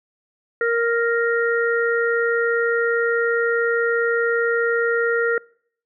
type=harmonic tone; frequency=466.2 Hz; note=A#4; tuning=in tune; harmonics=1 / 3 / 4; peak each=-19 / -23 / -25 dBFS; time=0.61-5.38 s; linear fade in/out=2 ms; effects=noise-tail reverb RT60 0.6 s tail -25 dB re dry